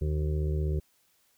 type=harmonic tone; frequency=76 Hz; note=D#2; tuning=40 cents flat; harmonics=1 / 2 / 4 / 5 / 6 / 7; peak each=-27 / -32 / -47 / -37 / -45 / -47 dBFS; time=0.01-0.8 s; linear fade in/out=10 ms; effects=white hiss -68 dBFS RMS until 1.37 s